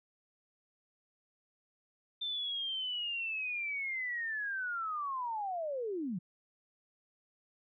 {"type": "linear sweep", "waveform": "sine", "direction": "down", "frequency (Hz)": [3579, 162.1], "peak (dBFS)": -34, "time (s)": [2.21, 6.19], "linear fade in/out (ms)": 10, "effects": []}